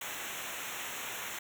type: noise with comb filter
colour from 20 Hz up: pink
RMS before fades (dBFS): -40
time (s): 0.01-1.39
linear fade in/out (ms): 5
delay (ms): 0.21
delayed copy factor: -1
effects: none